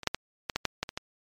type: clicks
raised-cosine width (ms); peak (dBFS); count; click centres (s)
0.2; -22 / -7 / -11 / -13 / -10 / -7 / -11 / -19 / -15; 9; 0.033 / 0.073 / 0.146 / 0.498 / 0.56 / 0.653 / 0.83 / 0.891 / 0.975
effects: MP3 96 kbps